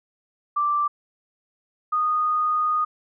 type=tone pair in turn; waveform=sine; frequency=1174.7 / 1235 Hz; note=D6 / D#6; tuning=0 / -13 cents; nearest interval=minor second; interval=87 cents; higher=second; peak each=-19 dBFS; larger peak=neither; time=0.56-0.88 / 1.92-2.85 s; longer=second; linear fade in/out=10 ms; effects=none